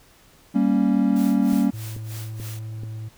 triangle chord, G diminished, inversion none, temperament equal, 196 / 233.1 / 277.2 Hz, G3 / Bb3 / Db4, 0 / 0 / 0 cents, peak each -19 dBFS, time 0.54-1.71 s, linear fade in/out 20 ms
white noise with tremolo, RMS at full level -39 dBFS, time 1.16-2.59 s, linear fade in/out 0 ms, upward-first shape sine, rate 3.2 Hz, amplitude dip 90%
click train, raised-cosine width 3 ms, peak -24 dBFS, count 4, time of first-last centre 1.53-2.834 s, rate 2.3 Hz
triangle tone, 110 Hz, A2, in tune, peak -28 dBFS, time 1.73-3.09 s, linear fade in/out 10 ms
effects pink hiss -54 dBFS RMS until 3.17 s

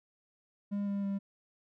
triangle tone with pitch steps, 202.3 / 200.1 / 197.91 Hz, G#3 / G3 / G3, -45 / +36 / +17 cents, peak -29 dBFS, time 0.71-1.19 s, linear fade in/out 20 ms, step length 160 ms, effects none

